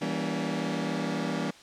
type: chord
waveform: sawtooth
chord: E diminished seventh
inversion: none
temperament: just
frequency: 164.81 / 197.78 / 237.3 / 284.8 Hz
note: E3 / G3 / Bb3 / Db4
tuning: 0 / +16 / +31 / +47 cents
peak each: -30 dBFS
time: 0.01-1.51 s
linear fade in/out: 10 ms
effects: white hiss -52 dBFS RMS until 1.62 s + low-pass 6000 Hz 12 dB/octave